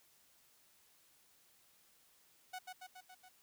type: tone with echo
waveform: sawtooth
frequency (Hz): 740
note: F#5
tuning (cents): 0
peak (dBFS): -39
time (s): 2.53-2.59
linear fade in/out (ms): 10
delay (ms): 140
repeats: 5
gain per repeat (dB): -3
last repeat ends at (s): 3.29
effects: white hiss -69 dBFS RMS until 3.42 s